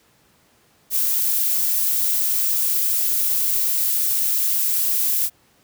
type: noise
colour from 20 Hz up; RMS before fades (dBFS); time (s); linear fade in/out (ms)
violet; -20; 0.9-5.3; 50
effects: pink hiss -58 dBFS RMS until 5.63 s + high-pass 80 Hz 12 dB/octave